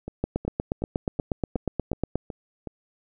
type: two click trains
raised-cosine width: 2 ms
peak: -11 / -20 dBFS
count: 17 / 8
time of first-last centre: 0.24-2.156 / 0.08-2.673 s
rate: 8.35 / 2.7 Hz
effects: none